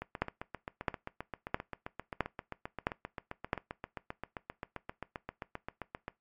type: two click trains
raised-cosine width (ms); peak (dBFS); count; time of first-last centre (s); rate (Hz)
0.5; -13 / -23; 6 / 47; 0.22-3.531 / 0.02-6.081; 1.51 / 7.59
effects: noise-tail reverb RT60 0.2 s tail -20 dB re dry + MP3 64 kbps